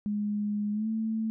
sine tone with pitch glide, 207.7 to 221.3 Hz, G#3 to A3, 0 to +10 cents, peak -27 dBFS, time 0.06-1.3 s, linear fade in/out 0 ms, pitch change +110 cents, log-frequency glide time 0.72-0.88 s, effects none

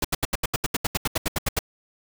pink noise bursts, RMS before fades -23 dBFS, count 16, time 0.02-1.591 s, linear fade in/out 5 ms, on 26 ms, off 77 ms, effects none

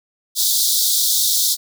pink high-pass noise, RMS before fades -17 dBFS, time 0.35-1.57 s, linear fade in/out 50 ms, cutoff 3500 Hz, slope 96 dB/octave, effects none

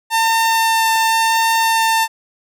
sawtooth tone with vibrato, 901 Hz, A5, 41 cents sharp, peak -9 dBFS, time 0.1-2.08 s, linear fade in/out 50 ms, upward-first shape triangle, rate 0.89 Hz, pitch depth 10 cents each way, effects none

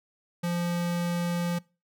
square tone, 173.4 Hz, F3, 12 cents flat, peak -27 dBFS, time 0.43-1.59 s, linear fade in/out 10 ms, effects noise-tail reverb RT60 0.3 s tail -23 dB re dry

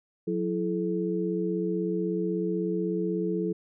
sine tone cluster, 181.2 / 333.8 / 430 Hz, F#3 / E4 / A4, -36 / +22 / -40 cents, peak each -30 dBFS, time 0.27-3.53 s, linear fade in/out 10 ms, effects none

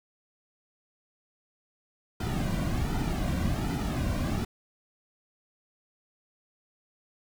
brown noise with flanger, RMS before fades -29 dBFS, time 2.2-4.45 s, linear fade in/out 5 ms, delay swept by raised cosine 1.8 to 2.36 ms, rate 1.3 Hz, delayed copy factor -0.7, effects none

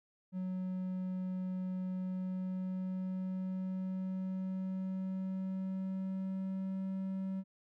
triangle tone with pitch glide, 185 to 190.86 Hz, F#3 to G3, 0 to -46 cents, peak -33 dBFS, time 0.32-7.44 s, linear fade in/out 50 ms, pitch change +54 cents, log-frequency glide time 1.9-6.86 s, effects none

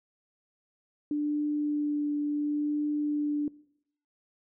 sine tone with vibrato, 295.1 Hz, D4, 8 cents sharp, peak -26 dBFS, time 1.11-3.48 s, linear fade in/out 2 ms, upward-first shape triangle, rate 0.71 Hz, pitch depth 12 cents each way, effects noise-tail reverb RT60 0.7 s tail -21 dB re dry

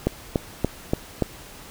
click train, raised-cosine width 2 ms, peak -6 dBFS, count 5, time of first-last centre 0.07-1.223 s, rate 3.47 Hz, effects pink hiss -43 dBFS RMS until 1.7 s

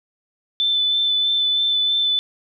sine tone with vibrato, 3520 Hz, A7, in tune, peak -16 dBFS, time 0.6-2.19 s, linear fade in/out 0 ms, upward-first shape sine, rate 3.1 Hz, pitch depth 13 cents each way, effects none

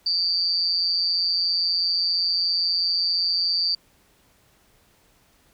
sine tone with amplitude modulation, 4649 Hz, D8, 18 cents flat, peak -16 dBFS, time 0.06-3.75 s, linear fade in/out 5 ms, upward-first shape sine, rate 175 Hz, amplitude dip 85%, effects pink hiss -60 dBFS RMS until 5.53 s

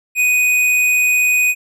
sine tone with tanh clipping, 2489 Hz, D#7, in tune, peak -13 dBFS, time 0.15-1.55 s, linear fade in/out 50 ms, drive 15 dB, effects none

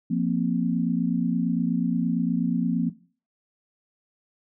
sine chord, F suspended fourth, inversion none, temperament equal, 174.61 / 233.1 / 261.6 Hz, F3 / Bb3 / C4, 0 / 0 / 0 cents, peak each -25 / -25 / -27 dBFS, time 0.1-2.9 s, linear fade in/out 10 ms, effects noise-tail reverb RT60 0.4 s tail -17 dB re dry

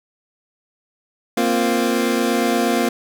25% pulse chord, Bb suspended second, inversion none, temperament equal, 233.1 / 261.6 / 349.2 Hz, Bb3 / C4 / F4, 0 / 0 / 0 cents, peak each -16 / -18 / -18 dBFS, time 1.37-2.89 s, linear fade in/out 5 ms, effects none

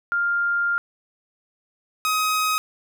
sine / sawtooth tone pair in turn, 1400 / 1261.8 Hz, F6 / D#6, +4 / +24 cents, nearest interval major second, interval 180 cents, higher first, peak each -19 / -16 dBFS, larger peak second, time 0.12-0.78 / 2.05-2.58 s, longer first, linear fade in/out 0 ms, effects none

